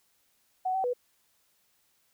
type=tone with pitch steps; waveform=sine; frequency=745 / 764 / 492.4 Hz; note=F#5 / G5 / B4; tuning=+12 / -45 / -5 cents; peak=-26 dBFS; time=0.65-0.935 s; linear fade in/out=10 ms; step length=95 ms; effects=white hiss -70 dBFS RMS until 2.13 s